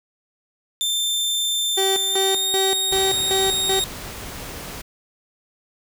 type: tone with pitch glide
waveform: sawtooth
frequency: 3571 to 3725 Hz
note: A7 to A#7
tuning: +25 to -2 cents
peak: -17 dBFS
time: 0.81-3.84 s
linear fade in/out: 0 ms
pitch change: +73 cents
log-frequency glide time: 2.06-2.54 s
type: tone with tremolo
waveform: 30% pulse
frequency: 385.2 Hz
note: G4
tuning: 30 cents flat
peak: -17 dBFS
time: 1.77-3.8 s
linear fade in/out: 10 ms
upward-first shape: square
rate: 2.6 Hz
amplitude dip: 80%
type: noise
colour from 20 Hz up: pink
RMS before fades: -34 dBFS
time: 2.91-4.82 s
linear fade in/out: 10 ms
effects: none